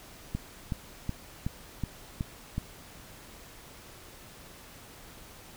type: click train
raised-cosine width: 5 ms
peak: -18 dBFS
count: 7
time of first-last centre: 0.35-2.58 s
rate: 2.69 Hz
effects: pink hiss -50 dBFS RMS until 5.56 s